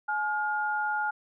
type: tone pair together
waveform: sine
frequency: 847 / 1418.7 Hz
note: G#5 / F6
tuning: +34 / +27 cents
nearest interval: major sixth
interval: 893 cents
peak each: -29 / -29 dBFS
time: 0.08-1.11 s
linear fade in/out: 10 ms
effects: none